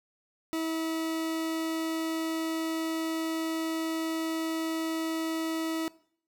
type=tone; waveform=40% pulse; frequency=323.2 Hz; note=E4; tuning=34 cents flat; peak=-28 dBFS; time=0.53-5.88 s; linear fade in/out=0 ms; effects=noise-tail reverb RT60 0.6 s tail -21 dB re dry